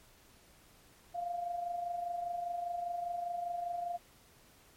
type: tone with amplitude modulation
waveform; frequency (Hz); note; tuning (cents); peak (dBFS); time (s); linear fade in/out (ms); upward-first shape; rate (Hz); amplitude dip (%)
sine; 698.5; F5; 0; -32; 1.14-3.98; 20; sine; 25; 55
effects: pink hiss -62 dBFS RMS until 4.76 s + MP3 64 kbps